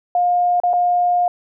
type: tone with dropouts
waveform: sine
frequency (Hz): 710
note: F5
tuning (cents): +28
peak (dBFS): -13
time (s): 0.15-1.28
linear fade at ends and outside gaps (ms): 2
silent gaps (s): 0.601-0.635 / 0.732-0.736
effects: none